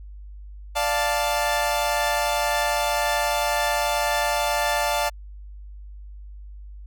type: chord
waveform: sawtooth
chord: D minor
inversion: none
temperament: equal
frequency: 587.3 / 698.5 / 880 Hz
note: D5 / F5 / A5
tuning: 0 / 0 / 0 cents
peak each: -22 / -22 / -21 dBFS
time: 0.75-5.1 s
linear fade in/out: 20 ms
effects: added 50 Hz sine -37 dBFS peak until 6.86 s